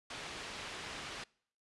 white low-pass noise, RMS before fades -45 dBFS, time 0.1-1.24 s, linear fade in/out 5 ms, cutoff 3500 Hz, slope 12 dB/octave, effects noise-tail reverb RT60 0.6 s tail -25 dB re dry + resampled to 24000 Hz

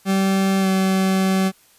40% pulse tone with pitch glide, 193.2 to 190.32 Hz, G3 to F#3, -25 to +49 cents, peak -15 dBFS, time 0.05-1.52 s, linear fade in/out 50 ms, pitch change -26 cents, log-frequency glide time 0.6-0.67 s, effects white hiss -54 dBFS RMS until 1.78 s + resampled to 32000 Hz

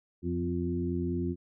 harmonic tone with a mistuned harmonic, 87.31 Hz, F2, in tune, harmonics 1 / 2 / 3 / 4, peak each -34 / -34 / -34 / -34 dBFS, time 0.22-1.36 s, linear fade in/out 50 ms, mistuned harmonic 3, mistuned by -18 cents, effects none

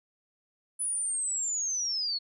sine linear sweep, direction down, 10030 to 4289 Hz, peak -28 dBFS, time 0.79-2.19 s, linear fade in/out 20 ms, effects none

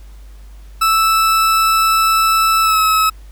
40% pulse tone with pitch glide, 1316 to 1290.4 Hz, E6 to E6, -3 to -37 cents, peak -10 dBFS, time 0.81-3.1 s, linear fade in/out 10 ms, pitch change -34 cents, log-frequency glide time 2.62-2.79 s, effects added 50 Hz sine -34 dBFS peak until 3.31 s + pink hiss -51 dBFS RMS until 3.31 s

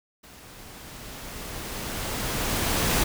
pink noise with level ramp, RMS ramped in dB -48 to -22 dBFS, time 0.23-3.04 s, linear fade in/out 10 ms, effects none

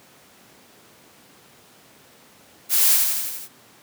blue noise with echo, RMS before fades -18 dBFS, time 2.69-2.99 s, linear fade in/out 50 ms, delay 83 ms, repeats 6, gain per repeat -3 dB, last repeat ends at 3.488 s, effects pink hiss -51 dBFS RMS until 3.82 s + high-pass 150 Hz 12 dB/octave

